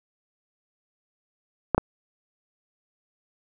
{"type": "clicks", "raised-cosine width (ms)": 1, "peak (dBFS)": -5, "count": 2, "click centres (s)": [1.747, 1.78], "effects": []}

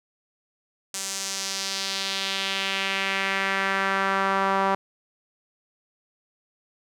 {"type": "tone with band-pass filter sweep", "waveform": "sawtooth", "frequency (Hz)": 194.1, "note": "G3", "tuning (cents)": -17, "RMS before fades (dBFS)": -26, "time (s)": [0.94, 4.75], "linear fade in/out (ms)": 2, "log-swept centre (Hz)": [7400, 990], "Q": 1.8, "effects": []}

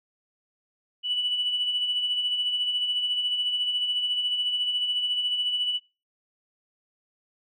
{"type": "tone with tremolo", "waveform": "sine", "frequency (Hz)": 2960, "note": "F#7", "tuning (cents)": 0, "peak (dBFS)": -21, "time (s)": [1.03, 5.8], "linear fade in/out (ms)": 50, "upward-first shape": "sine", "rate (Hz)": 14, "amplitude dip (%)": 45, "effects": ["noise-tail reverb RT60 0.3 s tail -24 dB re dry", "tanh soft clip ceiling -17 dBFS"]}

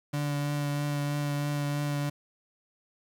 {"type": "tone with vibrato", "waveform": "35% pulse", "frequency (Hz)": 145.2, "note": "D3", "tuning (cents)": -19, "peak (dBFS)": -26, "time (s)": [0.13, 2.1], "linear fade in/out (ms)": 10, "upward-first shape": "triangle", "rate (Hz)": 3.1, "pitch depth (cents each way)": 16, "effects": ["9-bit"]}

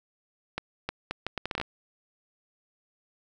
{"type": "accelerating click train", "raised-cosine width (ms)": 0.3, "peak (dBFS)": -14, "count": 11, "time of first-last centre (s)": [0.58, 1.614], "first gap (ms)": 310, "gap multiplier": 0.71, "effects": []}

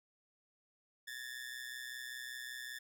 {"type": "ring-modulated tone", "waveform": "sawtooth", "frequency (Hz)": 1756, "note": "A6", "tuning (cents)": -4, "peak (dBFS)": -37, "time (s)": [1.07, 2.79], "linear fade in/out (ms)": 10, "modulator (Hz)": 62.6, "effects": []}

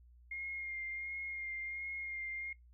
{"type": "tone with vibrato", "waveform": "sine", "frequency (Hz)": 2129, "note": "C7", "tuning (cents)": 30, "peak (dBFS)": -39, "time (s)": [0.31, 2.53], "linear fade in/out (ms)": 5, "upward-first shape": "sine", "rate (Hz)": 1.4, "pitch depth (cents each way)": 21, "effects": ["noise-tail reverb RT60 0.2 s tail -24 dB re dry", "added 60 Hz sine -58 dBFS peak until 2.73 s"]}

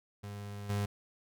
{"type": "tone with level steps", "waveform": "35% pulse", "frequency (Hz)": 101.9, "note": "G#2", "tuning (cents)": -32, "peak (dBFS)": [-39, -29], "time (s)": [0.23, 0.86], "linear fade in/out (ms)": 10, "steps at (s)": 0.69, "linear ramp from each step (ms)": 10, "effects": []}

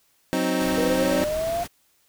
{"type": "chord", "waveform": "25% pulse", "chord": "C diminished", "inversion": "second", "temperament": "equal", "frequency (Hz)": [185, 261.6, 311.1], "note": ["Gb3", "C4", "Eb4"], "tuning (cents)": [0, 0, 0], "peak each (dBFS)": [-24, -21, -22], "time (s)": [0.33, 1.24], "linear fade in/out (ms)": 0}
{"type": "noise", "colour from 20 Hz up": "pink", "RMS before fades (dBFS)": -35, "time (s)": [0.59, 1.68], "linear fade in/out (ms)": 20}
{"type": "linear sweep", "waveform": "sine", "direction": "up", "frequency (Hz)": [470.9, 702], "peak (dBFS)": -23, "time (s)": [0.77, 1.64], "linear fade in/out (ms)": 10}
{"effects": ["white hiss -64 dBFS RMS until 2.08 s"]}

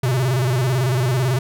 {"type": "tone with vibrato", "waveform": "square", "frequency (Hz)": 127.1, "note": "C3", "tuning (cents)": -50, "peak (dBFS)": -17, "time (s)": [0.03, 1.39], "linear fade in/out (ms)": 5, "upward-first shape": "square", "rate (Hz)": 18, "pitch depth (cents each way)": 95, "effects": []}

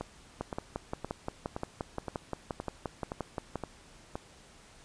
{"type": "two click trains", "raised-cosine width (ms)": 1, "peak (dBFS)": [-19, -21], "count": [19, 9], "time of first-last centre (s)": [[0.41, 3.557], [0.01, 4.155]], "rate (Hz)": [5.72, 1.93], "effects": ["pink hiss -56 dBFS RMS until 4.84 s", "resampled to 22050 Hz"]}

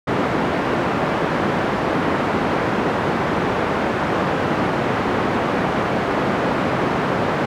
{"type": "band-pass noise", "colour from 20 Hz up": "pink", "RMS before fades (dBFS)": -20, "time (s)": [0.07, 7.46], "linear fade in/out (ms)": 10, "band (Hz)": [170, 1500], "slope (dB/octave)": 12, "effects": []}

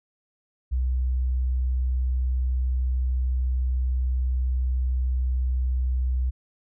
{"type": "tone", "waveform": "sine", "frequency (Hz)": 63.3, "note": "B1", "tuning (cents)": 43, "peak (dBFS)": -21, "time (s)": [0.71, 6.31], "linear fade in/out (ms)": 20, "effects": []}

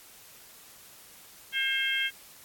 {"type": "harmonic tone", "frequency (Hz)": 534, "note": "C5", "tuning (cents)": 35, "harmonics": [3, 4, 5, 6], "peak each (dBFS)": [-31, -31, -35, -30], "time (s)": [1.52, 2.11], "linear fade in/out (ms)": 50, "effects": ["white hiss -52 dBFS RMS until 2.44 s", "AAC 64 kbps"]}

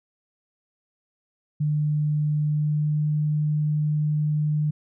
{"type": "tone with pitch glide", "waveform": "sine", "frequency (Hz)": [150, 150.96], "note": ["D3", "D3"], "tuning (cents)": [37, 48], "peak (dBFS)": -20, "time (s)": [1.6, 4.71], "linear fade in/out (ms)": 10, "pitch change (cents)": 11, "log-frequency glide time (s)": [2.48, 3.09], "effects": []}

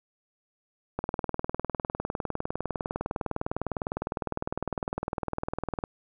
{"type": "click train", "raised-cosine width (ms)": 1, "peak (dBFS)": -15, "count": 97, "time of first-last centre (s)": [0.99, 5.838], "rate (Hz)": 19.8, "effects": []}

